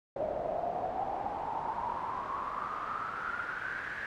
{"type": "noise with band-pass filter sweep", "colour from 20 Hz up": "brown", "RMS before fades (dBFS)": -36, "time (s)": [0.16, 4.06], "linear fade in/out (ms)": 2, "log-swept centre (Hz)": [600, 1700], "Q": 8.8, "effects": []}